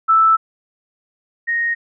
sine tone pair in turn, 1318.5 / 1864.6 Hz, E6 / A#6, 0 / 0 cents, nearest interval tritone, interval 600 cents, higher second, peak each -9 / -16 dBFS, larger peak first, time 0.08-0.37 / 1.47-1.75 s, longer first, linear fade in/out 20 ms, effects none

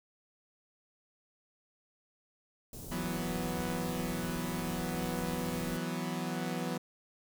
pink band-stop noise, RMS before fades -44 dBFS, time 2.73-5.77 s, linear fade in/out 2 ms, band 450 to 7200 Hz, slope 12 dB/octave
sawtooth chord, E suspended second, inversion none, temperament equal, 164.81 / 185 / 246.9 Hz, E3 / F#3 / B3, 0 / 0 / 0 cents, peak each -34 / -34 / -34 dBFS, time 2.91-6.78 s, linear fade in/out 10 ms
effects none

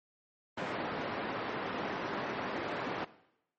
pink band-pass noise, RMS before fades -37 dBFS, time 0.57-3.05 s, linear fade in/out 10 ms, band 250 to 1900 Hz, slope 12 dB/octave, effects noise-tail reverb RT60 0.8 s tail -17 dB re dry + MP3 32 kbps

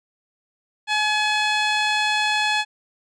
15% pulse tone with low-pass filter, 849 Hz, G#5, 38 cents sharp, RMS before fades -21 dBFS, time 0.87-2.65 s, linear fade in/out 50 ms, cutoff 5300 Hz, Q 1.5, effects none

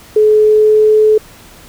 sine tone with pitch glide, 427.5 to 430.5 Hz, A4 to A4, -50 to -38 cents, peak -5 dBFS, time 0.16-1.18 s, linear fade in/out 5 ms, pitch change +12 cents, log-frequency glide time 0.4-1.03 s, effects pink hiss -39 dBFS RMS until 1.68 s

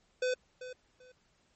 square tone with echo, 505 Hz, B4, 39 cents sharp, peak -29 dBFS, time 0.22-0.34 s, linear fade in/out 5 ms, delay 390 ms, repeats 2, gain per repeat -13 dB, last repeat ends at 1.12 s, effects pink hiss -71 dBFS RMS until 1.55 s + MP3 32 kbps

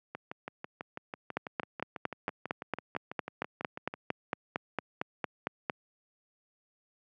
two click trains, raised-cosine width 0.5 ms, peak -23 / -15 dBFS, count 25 / 20, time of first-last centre 0.15-4.104 / 1.37-5.698 s, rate 6.07 / 4.39 Hz, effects high-pass 150 Hz 12 dB/octave

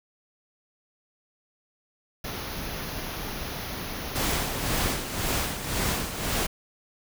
pink band-stop noise, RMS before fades -34 dBFS, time 2.24-4.93 s, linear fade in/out 5 ms, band 6500 to 10000 Hz, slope 96 dB/octave
pink noise with tremolo, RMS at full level -26 dBFS, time 4.15-6.47 s, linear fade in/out 10 ms, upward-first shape sine, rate 1.9 Hz, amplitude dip 60%
effects none

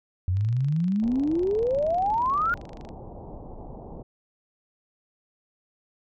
sine exponential sweep, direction up, 87.31 to 1447 Hz, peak -21 dBFS, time 0.28-2.54 s, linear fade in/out 0 ms
click train, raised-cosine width 0.2 ms, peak -31 dBFS, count 65, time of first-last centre 0.37-2.89 s, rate 25.4 Hz
pink low-pass noise, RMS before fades -40 dBFS, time 1.02-4.03 s, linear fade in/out 10 ms, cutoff 900 Hz, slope 48 dB/octave
effects none

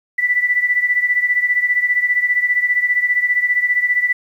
sine beating tone pair, 1970 / 1985 Hz, B6 / B6, -5 / +8 cents, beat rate 15 Hz, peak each -15 / -19 dBFS, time 0.18-4.13 s, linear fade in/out 10 ms, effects 8-bit

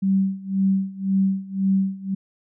sine tone with tremolo, 193 Hz, G3, 27 cents flat, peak -15 dBFS, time 0.02-2.15 s, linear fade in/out 10 ms, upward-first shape sine, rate 1.9 Hz, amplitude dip 90%, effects none

